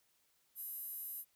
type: tone with high-pass filter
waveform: square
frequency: 561 Hz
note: C#5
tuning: 21 cents sharp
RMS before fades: -45 dBFS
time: 0.55-1.25 s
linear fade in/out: 50 ms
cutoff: 12000 Hz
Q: 6.3
effects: white hiss -75 dBFS RMS until 1.35 s